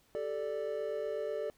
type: chord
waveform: triangle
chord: G suspended second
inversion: none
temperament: equal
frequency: 392 / 440 / 587.3 Hz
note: G4 / A4 / D5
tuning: 0 / 0 / 0 cents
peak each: -40 / -35 / -35 dBFS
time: 0.15-1.5 s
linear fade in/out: 0 ms
effects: pink hiss -68 dBFS RMS until 1.57 s